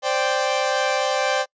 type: chord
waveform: sawtooth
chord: C suspended second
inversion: none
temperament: equal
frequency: 523.3 / 587.3 / 784 Hz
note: C5 / D5 / G5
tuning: 0 / 0 / 0 cents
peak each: -20 dBFS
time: 0.02-1.46 s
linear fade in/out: 50 ms
effects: noise-tail reverb RT60 0.1 s tail -25 dB re dry + resampled to 16000 Hz